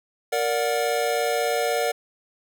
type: chord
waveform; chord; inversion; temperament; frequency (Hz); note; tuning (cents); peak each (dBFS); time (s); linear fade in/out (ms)
square; Bb augmented; none; just; 466.2 / 582.7 / 728.4; Bb4 / D5 / F#5; 0 / -14 / -27; -26 / -27 / -27; 0.32-1.92; 10
effects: none